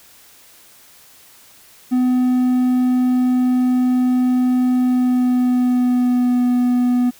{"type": "tone with pitch glide", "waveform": "triangle", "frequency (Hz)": [251.6, 246.7], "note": ["B3", "B3"], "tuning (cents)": [32, -2], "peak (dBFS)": -11, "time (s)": [1.91, 7.11], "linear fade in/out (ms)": 20, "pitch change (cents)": -34, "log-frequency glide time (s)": [4.75, 6.43], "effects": ["white hiss -47 dBFS RMS until 7.19 s"]}